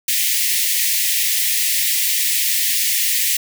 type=high-pass noise; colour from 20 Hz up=white; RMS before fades=-18 dBFS; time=0.08-3.37 s; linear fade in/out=5 ms; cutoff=1800 Hz; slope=96 dB/octave; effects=none